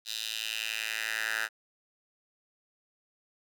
10% pulse tone with high-pass filter sweep, 110.7 Hz, A2, 11 cents sharp, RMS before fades -34 dBFS, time 0.05-1.49 s, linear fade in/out 50 ms, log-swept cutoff 3900 to 1500 Hz, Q 2.8, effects none

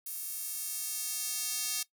square tone with high-pass filter sweep, 246.9 Hz, B3, in tune, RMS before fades -36 dBFS, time 0.06-1.83 s, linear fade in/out 5 ms, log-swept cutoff 12000 to 5000 Hz, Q 0.77, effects noise-tail reverb RT60 0.1 s tail -18 dB re dry

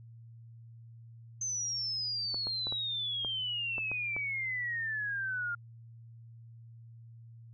sine exponential sweep, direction down, 6270 to 1396.9 Hz, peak -32 dBFS, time 1.41-5.55 s, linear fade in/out 5 ms
clicks, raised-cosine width 1 ms, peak -28 dBFS, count 8, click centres 2.344 / 2.47 / 2.67 / 2.724 / 3.248 / 3.782 / 3.916 / 4.165 s
effects added 115 Hz sine -49 dBFS peak until 7.53 s

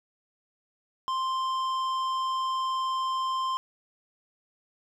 sine tone with tanh clipping, 1046.5 Hz, C6, in tune, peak -28 dBFS, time 1.08-3.57 s, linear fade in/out 0 ms, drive 11 dB, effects none

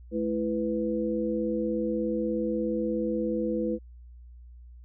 sine tone cluster, 215.5 / 332.3 / 495.8 Hz, A3 / E4 / B4, -36 / +14 / +7 cents, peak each -30 dBFS, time 0.11-3.79 s, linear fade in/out 50 ms, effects added 60 Hz sine -45 dBFS peak until 4.84 s

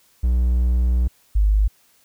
triangle / sine tone pair in turn, 61 / 51.2 Hz, B1 / G#1, -21 / -24 cents, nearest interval minor third, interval 303 cents, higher first, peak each -13 dBFS, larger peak neither, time 0.23-1.08 / 1.35-1.68 s, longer first, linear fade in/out 10 ms, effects white hiss -58 dBFS RMS until 2.04 s

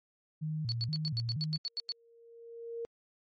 sine tone with vibrato, 134.5 Hz, C3, 48 cents sharp, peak -32 dBFS, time 0.41-1.58 s, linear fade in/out 20 ms, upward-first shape square, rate 2.1 Hz, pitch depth 250 cents each way
sine tone bursts, 4435 Hz, C#8, in tune, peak -32 dBFS, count 11, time 0.69-1.92 s, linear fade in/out 0 ms, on 30 ms, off 90 ms
sine tone with exponential growth, 464.5 Hz, A#4, 6 cents flat, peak -34 dBFS, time 1.65-2.85 s, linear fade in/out 0 ms, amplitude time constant 260 ms
effects MP3 32 kbps

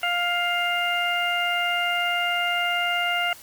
harmonic tone, 702 Hz, F5, 9 cents sharp, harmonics 1 / 2 / 3 / 4, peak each -27 / -27 / -27 / -27 dBFS, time 0.03-3.33 s, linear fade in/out 2 ms, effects white hiss -46 dBFS RMS until 3.42 s + Opus 48 kbps

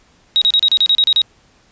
sine tone bursts, 3803 Hz, A#7, 34 cents sharp, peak -9 dBFS, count 10, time 0.36-1.217 s, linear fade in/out 0 ms, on 56 ms, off 33 ms, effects pink hiss -53 dBFS RMS until 1.71 s + resampled to 16000 Hz

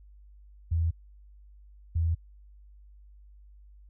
sine tone bursts at uneven times, 82.41 Hz, E2, in tune, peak -23 dBFS, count 2, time 0.71-0.91 / 1.95-2.15 s, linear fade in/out 10 ms, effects added 50 Hz sine -50 dBFS peak until 3.89 s

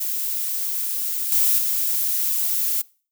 violet noise with level steps, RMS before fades -25 / -18 / -22 dBFS, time 0-2.82 s, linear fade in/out 10 ms, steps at 1.32 / 1.58 s, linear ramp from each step 2 ms, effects noise-tail reverb RT60 0.4 s tail -23 dB re dry

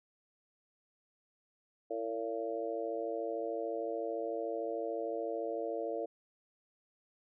harmonic tone with a mistuned harmonic, 113.6 Hz, A#2, 44 cents flat, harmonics 3 / 4 / 5 / 6, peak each -42 / -38 / -39 / -41 dBFS, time 1.9-6.06 s, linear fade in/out 10 ms, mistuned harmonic 3, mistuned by -33 cents, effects none

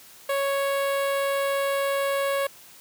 sawtooth tone with notch filter, 554.4 Hz, C#5, in tune, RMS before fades -25 dBFS, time 0.29-2.47 s, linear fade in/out 5 ms, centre 5900 Hz, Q 1, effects white hiss -49 dBFS RMS until 2.8 s + high-pass 60 Hz 12 dB/octave

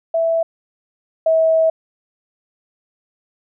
sine tone pair in turn, 659.3 / 645.7 Hz, E5 / E5, 0 / -36 cents, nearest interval unison, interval 36 cents, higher first, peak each -14 / -11 dBFS, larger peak second, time 0.14-0.43 / 1.26-1.7 s, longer second, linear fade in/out 5 ms, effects none

